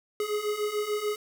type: beating tone pair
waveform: square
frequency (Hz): 415.3 / 422.1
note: G#4 / G#4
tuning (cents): 0 / +28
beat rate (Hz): 6.8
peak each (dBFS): -33 / -30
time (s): 0.2-1.16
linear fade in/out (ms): 2
effects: 10-bit